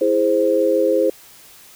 sine chord, E augmented, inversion none, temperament equal, 329.6 / 415.3 / 523.3 Hz, E4 / G#4 / B#4, 0 / 0 / 0 cents, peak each -20 / -19 / -16 dBFS, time 0.01-1.1 s, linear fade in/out 5 ms, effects white hiss -45 dBFS RMS until 1.75 s

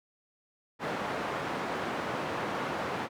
white band-pass noise, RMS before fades -34 dBFS, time 0.79-3.09 s, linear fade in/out 50 ms, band 130 to 1200 Hz, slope 12 dB/octave, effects none

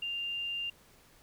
sine tone, 2794 Hz, F7, in tune, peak -33 dBFS, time 0.02-0.7 s, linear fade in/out 5 ms, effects pink hiss -61 dBFS RMS until 1.22 s

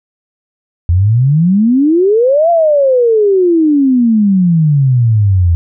sine exponential two-way sweep, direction up then down, 82.41 to 694 to 82.41 Hz, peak -6 dBFS, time 0.89-5.55 s, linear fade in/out 0 ms, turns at 2.5 s, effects none

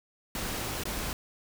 pink noise with dropouts, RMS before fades -34 dBFS, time 0.35-1.13 s, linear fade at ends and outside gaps 1 ms, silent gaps 0.836-0.854 s, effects none

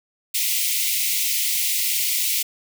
white high-pass noise, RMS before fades -22 dBFS, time 0.34-2.43 s, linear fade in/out 10 ms, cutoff 2000 Hz, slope 96 dB/octave, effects none

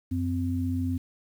sine tone pair together, 91.2 / 258 Hz, F#2 / C4, -24 / -24 cents, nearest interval octave + tritone, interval 1800 cents, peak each -28 dBFS, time 0.11-0.98 s, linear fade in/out 10 ms, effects 9-bit

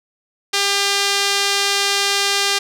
sawtooth tone with band-pass filter, 399.5 Hz, G4, 33 cents sharp, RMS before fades -18 dBFS, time 0.53-2.59 s, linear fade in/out 10 ms, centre 4500 Hz, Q 1, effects none

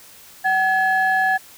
sine tone pair together, 758.1 / 1700 Hz, F#5 / G#6, +42 / +40 cents, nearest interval octave + major second, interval 1398 cents, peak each -17 dBFS, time 0.44-1.38 s, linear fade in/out 20 ms, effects tanh soft clip ceiling -10 dBFS + white hiss -45 dBFS RMS until 1.57 s

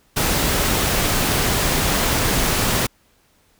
pink noise, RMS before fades -19 dBFS, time 0.16-2.87 s, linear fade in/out 10 ms, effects pink hiss -59 dBFS RMS until 3.59 s

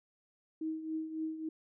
sine tone with tremolo, 317 Hz, D#4, 32 cents sharp, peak -32 dBFS, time 0.61-1.49 s, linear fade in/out 5 ms, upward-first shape triangle, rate 3.6 Hz, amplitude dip 70%, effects none

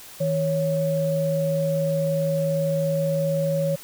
sine tone pair together, 159.85 / 554.4 Hz, D#3 / C#5, +47 / 0 cents, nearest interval octave + minor seventh, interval 2153 cents, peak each -24 / -22 dBFS, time 0.2-3.76 s, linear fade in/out 10 ms, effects white hiss -43 dBFS RMS until 3.83 s

